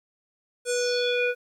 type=tone with low-pass filter sweep; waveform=square; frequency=489.4 Hz; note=B4; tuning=16 cents flat; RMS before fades=-25 dBFS; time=0.65-1.35 s; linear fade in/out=50 ms; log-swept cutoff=9100 to 1900 Hz; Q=4.6; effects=10-bit